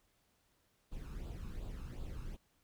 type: noise with flanger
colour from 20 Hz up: brown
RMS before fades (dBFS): -44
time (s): 0.91-2.37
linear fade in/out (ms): 20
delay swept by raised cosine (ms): 0.25 to 0.79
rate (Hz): 2.7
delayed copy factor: +0.65
effects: pink hiss -75 dBFS RMS until 2.63 s